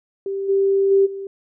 sine tone with level steps, 392 Hz, G4, in tune, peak -22 / -14 / -11 / -27 dBFS, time 0.26-1.27 s, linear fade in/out 2 ms, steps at 0.48 / 0.9 / 1.05 s, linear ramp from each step 20 ms, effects none

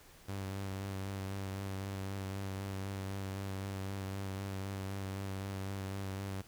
sawtooth tone with vibrato, 97.2 Hz, G2, 14 cents flat, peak -34 dBFS, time 0.28-6.42 s, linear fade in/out 10 ms, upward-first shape sine, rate 3.9 Hz, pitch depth 25 cents each way, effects pink hiss -59 dBFS RMS until 6.47 s

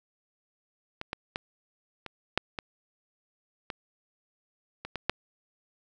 clicks, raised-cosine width 0.3 ms, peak -19 / -16 / -15 / -22 / -7 / -17 / -18 / -21 / -17 / -8 dBFS, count 10, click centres 1.014 / 1.131 / 1.359 / 2.063 / 2.376 / 2.588 / 3.702 / 4.85 / 4.957 / 5.096 s, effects none

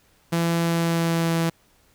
sawtooth tone with pitch glide, 168.2 to 165.69 Hz, E3 to E3, +35 to +9 cents, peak -16 dBFS, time 0.32-1.5 s, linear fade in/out 10 ms, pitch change -26 cents, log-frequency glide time 0.58-1.38 s, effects pink hiss -60 dBFS RMS until 1.94 s

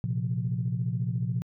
sine chord, Bb suspended second, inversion none, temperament equal, 116.54 / 130.81 / 174.61 Hz, Bb2 / C3 / F3, 0 / 0 / 0 cents, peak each -29 / -30 / -32 dBFS, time 0.04-1.42 s, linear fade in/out 0 ms, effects tanh soft clip ceiling -17 dBFS

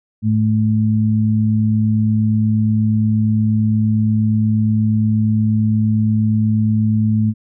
sine tone pair together, 108.5 / 217 Hz, A2 / A3, -24 / -24 cents, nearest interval octave, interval 1200 cents, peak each -15 dBFS, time 0.22-7.34 s, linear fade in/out 50 ms, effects none

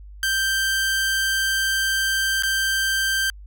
sawtooth tone with dropouts, 1568 Hz, G6, in tune, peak -16 dBFS, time 0.23-3.3 s, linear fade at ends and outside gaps 1 ms, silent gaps 2.424-2.434 s, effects added 50 Hz sine -38 dBFS peak until 3.46 s

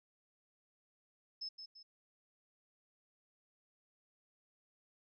sine tone with echo, 5220 Hz, E8, 18 cents flat, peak -40 dBFS, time 1.41-1.49 s, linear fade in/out 10 ms, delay 170 ms, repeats 2, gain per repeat -7 dB, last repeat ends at 1.83 s, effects none

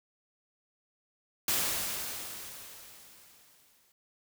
white noise with exponential decay, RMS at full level -28 dBFS, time 1.48-3.92 s, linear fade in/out 2 ms, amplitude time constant 530 ms, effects none

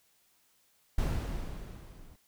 brown noise with level ramp, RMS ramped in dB -28 to -54 dBFS, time 0.98-2.16 s, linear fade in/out 5 ms, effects white hiss -69 dBFS RMS until 2.27 s

